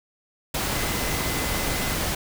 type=tone in noise; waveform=sine; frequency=2035 Hz; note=C7; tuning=49 cents flat; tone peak=-36 dBFS; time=0.75-1.95 s; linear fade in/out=5 ms; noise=pink; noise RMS=-26 dBFS; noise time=0.54-2.15 s; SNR=-13 dB; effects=none